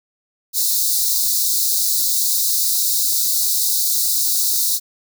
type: high-pass noise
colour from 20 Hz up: white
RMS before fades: -18 dBFS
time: 0.53-4.8 s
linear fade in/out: 50 ms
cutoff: 3800 Hz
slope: 96 dB/octave
effects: none